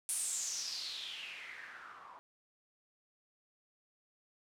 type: noise with low-pass filter sweep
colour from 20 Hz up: blue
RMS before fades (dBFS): -42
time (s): 0.09-2.19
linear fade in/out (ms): 0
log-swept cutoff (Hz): 10000 to 960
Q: 5.5
effects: none